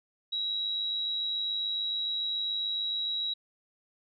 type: tone with amplitude modulation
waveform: sine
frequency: 3867 Hz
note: B7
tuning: 37 cents flat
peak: -27 dBFS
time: 0.32-3.34 s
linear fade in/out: 10 ms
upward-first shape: sine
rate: 107 Hz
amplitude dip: 40%
effects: none